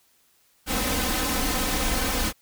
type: noise with comb filter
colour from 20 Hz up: pink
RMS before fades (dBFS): -25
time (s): 0.66-2.33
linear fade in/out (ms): 50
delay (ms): 3.9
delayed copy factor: +1
effects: white hiss -63 dBFS RMS until 2.41 s